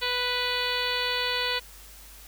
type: harmonic tone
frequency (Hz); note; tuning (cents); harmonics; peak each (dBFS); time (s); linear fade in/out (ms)
493.9; B4; 0; 1 / 2 / 3 / 4 / 5 / 6 / 7 / 8 / 9; -34 / -34 / -34 / -34 / -34 / -34 / -34 / -34 / -34; 0.01-1.6; 20
effects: added 50 Hz sine -49 dBFS peak until 2.27 s + white hiss -49 dBFS RMS until 2.27 s